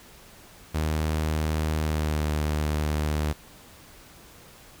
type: tone with pitch glide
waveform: sawtooth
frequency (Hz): 77.78 to 75.78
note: D#2 to D#2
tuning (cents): 0 to -45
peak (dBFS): -20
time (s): 0.74-3.33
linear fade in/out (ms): 10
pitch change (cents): -45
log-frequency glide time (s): 1.82-2.25
effects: pink hiss -50 dBFS RMS until 4.8 s